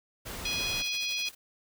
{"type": "noise", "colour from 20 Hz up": "pink", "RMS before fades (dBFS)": -39, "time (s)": [0.25, 0.83], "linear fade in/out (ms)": 20}
{"type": "harmonic tone", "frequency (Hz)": 831, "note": "G#5", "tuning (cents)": 1, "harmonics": [3, 4, 5, 6, 7], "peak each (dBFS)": [-33, -35, -37, -39, -40], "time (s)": [0.45, 1.29], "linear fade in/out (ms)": 5}
{"type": "noise with tremolo", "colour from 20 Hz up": "white", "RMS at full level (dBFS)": -43, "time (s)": [0.51, 1.35], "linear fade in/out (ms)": 10, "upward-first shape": "triangle", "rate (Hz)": 12, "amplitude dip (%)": 90}
{"effects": []}